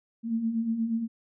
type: beating tone pair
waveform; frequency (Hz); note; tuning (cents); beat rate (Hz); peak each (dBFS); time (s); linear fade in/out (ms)
sine; 220.3 / 228.7; A3 / A#3; +2 / -33; 8.4; -34 / -26; 0.23-1.08; 50
effects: none